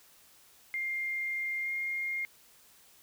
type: tone with pitch glide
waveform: sine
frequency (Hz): 2111 to 2127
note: C7 to C7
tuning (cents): +15 to +28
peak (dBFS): -31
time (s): 0.74-2.25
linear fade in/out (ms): 0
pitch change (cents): +13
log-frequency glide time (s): 1.62-1.69
effects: white hiss -60 dBFS RMS until 3.02 s